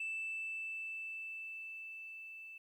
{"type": "tone with level ramp", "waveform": "sine", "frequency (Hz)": 2644, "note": "E7", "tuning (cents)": 5, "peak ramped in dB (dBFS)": [-35, -48], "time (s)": [0, 2.58], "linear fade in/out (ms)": 5, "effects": ["tanh soft clip ceiling -35 dBFS", "12-bit"]}